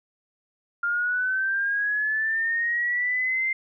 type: linear sweep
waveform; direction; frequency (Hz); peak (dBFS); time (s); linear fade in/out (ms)
sine; up; 1396.9 to 2097; -22; 0.83-3.53; 5
effects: none